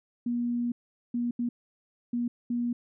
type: tone bursts at uneven times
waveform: sine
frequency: 239.8 Hz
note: A#3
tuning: 49 cents sharp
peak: -26 dBFS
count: 5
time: 0.26-0.72 / 1.14-1.31 / 1.39-1.49 / 2.13-2.28 / 2.5-2.73 s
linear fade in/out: 5 ms
effects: none